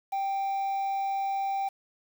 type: tone with quantisation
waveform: triangle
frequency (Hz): 784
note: G5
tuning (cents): 0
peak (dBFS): -25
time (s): 0.12-1.69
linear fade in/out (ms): 10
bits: 8
effects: none